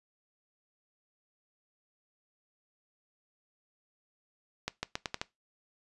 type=accelerating click train; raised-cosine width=0.2 ms; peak=-15 dBFS; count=6; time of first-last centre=4.68-5.215 s; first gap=150 ms; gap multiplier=0.83; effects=noise-tail reverb RT60 0.2 s tail -20 dB re dry + resampled to 24000 Hz

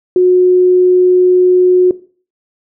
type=tone; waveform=sine; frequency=364 Hz; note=F#4; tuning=28 cents flat; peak=-5 dBFS; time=0.16-1.91 s; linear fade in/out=2 ms; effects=noise-tail reverb RT60 0.4 s tail -17 dB re dry

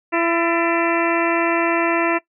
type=harmonic tone with a mistuned harmonic; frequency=336.3 Hz; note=E4; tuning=35 cents sharp; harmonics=1 / 2 / 3 / 4 / 5 / 6 / 7 / 8; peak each=-20 / -23 / -25 / -26 / -27 / -28 / -28 / -29 dBFS; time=0.12-2.19 s; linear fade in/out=20 ms; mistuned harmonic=5; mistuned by=+85 cents; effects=noise-tail reverb RT60 0.1 s tail -18 dB re dry

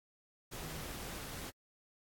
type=tone in noise; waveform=sine; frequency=155.56 Hz; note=D#3; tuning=in tune; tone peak=-49 dBFS; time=0.6-0.82 s; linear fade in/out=20 ms; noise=pink; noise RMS=-45 dBFS; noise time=0.51-1.51 s; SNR=-7 dB; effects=AAC 64 kbps

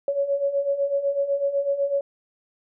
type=beating tone pair; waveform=sine; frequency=554.4 / 562.4 Hz; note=C#5 / C#5; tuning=0 / +25 cents; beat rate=8 Hz; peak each=-27 / -22 dBFS; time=0.08-2.01 s; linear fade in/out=2 ms; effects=none

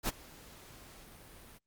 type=noise with ADSR envelope; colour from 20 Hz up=pink; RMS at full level=-31 dBFS; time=0.03-1.59 s; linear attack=52 ms; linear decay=26 ms; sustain=-23 dB; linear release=23 ms; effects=Opus 48 kbps

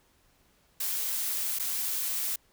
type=noise with dropouts; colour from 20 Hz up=blue; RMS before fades=-31 dBFS; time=0.8-2.36 s; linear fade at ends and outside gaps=5 ms; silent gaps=1.588-1.596 s; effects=pink hiss -66 dBFS RMS until 2.52 s

